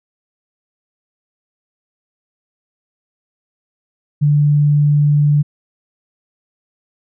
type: tone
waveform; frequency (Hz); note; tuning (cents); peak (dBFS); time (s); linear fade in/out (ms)
sine; 146.83; D3; 0; -9; 4.21-5.43; 20
effects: none